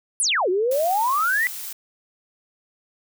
sine exponential two-way sweep, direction down then up, 11280 to 350.3 to 2021 Hz, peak -18 dBFS, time 0.2-1.47 s, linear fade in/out 0 ms, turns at 0.49 s
blue noise, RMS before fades -33 dBFS, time 0.71-1.73 s, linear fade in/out 5 ms
effects none

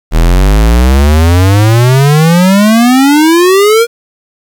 square exponential sweep, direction up, 38.62 to 477.6 Hz, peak -4 dBFS, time 0.11-3.87 s, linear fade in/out 50 ms, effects 7-bit

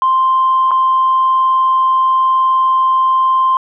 sine tone with dropouts, 1046.5 Hz, C6, in tune, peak -8 dBFS, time 0.02-3.57 s, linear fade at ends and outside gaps 1 ms, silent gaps 0.709-0.715 s, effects tanh soft clip ceiling -5 dBFS

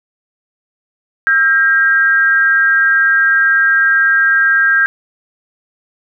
sine tone with amplitude modulation, 1602 Hz, G6, 37 cents sharp, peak -5 dBFS, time 1.27-4.86 s, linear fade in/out 0 ms, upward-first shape sine, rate 278 Hz, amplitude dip 65%, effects none

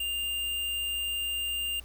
square tone, 2801 Hz, F7, 4 cents sharp, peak -30 dBFS, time 0-1.8 s, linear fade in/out 5 ms, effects added 60 Hz sine -46 dBFS peak until 1.84 s + pink hiss -55 dBFS RMS until 1.84 s

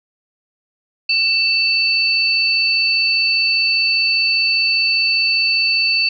sine tone pair together, 2665 / 4520 Hz, E7 / C#8, +18 / +33 cents, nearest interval major sixth, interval 915 cents, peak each -16 dBFS, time 1.09-6.09 s, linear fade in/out 5 ms, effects none

